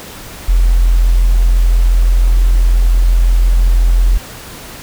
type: tone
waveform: sine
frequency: 42.89 Hz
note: F1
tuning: 31 cents flat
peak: -6 dBFS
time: 0.48-4.18 s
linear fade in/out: 10 ms
effects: pink hiss -31 dBFS RMS until 4.82 s